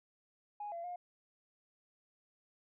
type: tone with pitch steps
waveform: sine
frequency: 829 / 681 / 711 Hz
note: G#5 / F5 / F5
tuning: -3 / -44 / +31 cents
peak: -39 dBFS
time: 0.6-0.96 s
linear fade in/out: 5 ms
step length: 120 ms
effects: tanh soft clip ceiling -35 dBFS